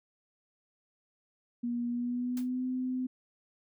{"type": "tone with pitch glide", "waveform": "sine", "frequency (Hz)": [239.4, 255.1], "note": ["A#3", "C4"], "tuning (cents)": [46, -44], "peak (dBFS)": -30, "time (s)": [1.63, 3.07], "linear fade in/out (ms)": 10, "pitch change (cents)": 110, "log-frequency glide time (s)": [1.88, 2.65]}
{"type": "noise with exponential decay", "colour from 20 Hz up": "white", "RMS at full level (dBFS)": -42, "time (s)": [2.37, 2.49], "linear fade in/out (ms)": 2, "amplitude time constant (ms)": 26}
{"effects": []}